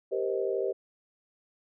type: chord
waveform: sine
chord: C minor seventh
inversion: second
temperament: just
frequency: 392.4 / 470.9 / 523.3 / 627.9 Hz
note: G4 / Bb4 / C5 / Eb5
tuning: +2 / +18 / 0 / +16 cents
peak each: -30 / -33 / -33 / -36 dBFS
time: 0.11-0.73 s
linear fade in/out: 20 ms
effects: none